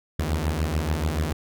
sawtooth beating tone pair, 73.9 / 80.8 Hz, D2 / E2, +11 / -34 cents, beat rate 6.9 Hz, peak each -22 dBFS, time 0.19-1.33 s, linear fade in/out 5 ms, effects none

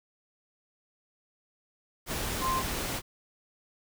sine tone in noise, 1046.5 Hz, C6, in tune, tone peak -27 dBFS, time 2.4-2.63 s, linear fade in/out 50 ms, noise pink, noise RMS -33 dBFS, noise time 2.06-3.02 s, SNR +3 dB, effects none

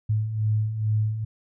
sine beating tone pair, 106.1 / 108.4 Hz, G#2 / A2, +38 / -25 cents, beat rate 2.3 Hz, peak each -29 / -22 dBFS, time 0.09-1.25 s, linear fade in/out 10 ms, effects none

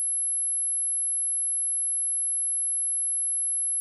sine tone, 11040 Hz, F9, 21 cents flat, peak -24 dBFS, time 0-3.8 s, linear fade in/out 0 ms, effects none

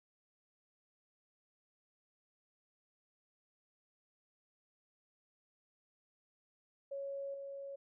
sine tone with level steps, 554.4 Hz, C#5, in tune, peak -39 / -43 dBFS, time 6.91-7.76 s, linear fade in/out 10 ms, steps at 7.34 s, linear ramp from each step 2 ms, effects none

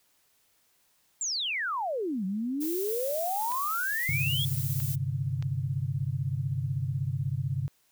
sine exponential two-way sweep, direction down then up, 7620 to 182.6 to 3417 Hz, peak -28 dBFS, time 1.21-4.45 s, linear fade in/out 2 ms, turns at 2.25 s
violet noise, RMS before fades -36 dBFS, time 2.6-4.96 s, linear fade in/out 20 ms
clicks, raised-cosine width 0.2 ms, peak -26 dBFS, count 3, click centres 3.519 / 4.802 / 5.425 s
sine chord, G suspended fourth, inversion none, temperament equal, 98 / 130.81 / 146.83 Hz, G2 / C3 / D3, 0 / 0 / 0 cents, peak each -34 / -30 / -33 dBFS, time 4.09-7.68 s, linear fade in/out 0 ms
effects white hiss -68 dBFS RMS until 7.91 s

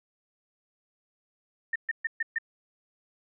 sine tone bursts, 1817 Hz, A#6, 45 cents flat, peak -25 dBFS, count 5, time 1.73-2.385 s, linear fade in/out 5 ms, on 27 ms, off 130 ms, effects none

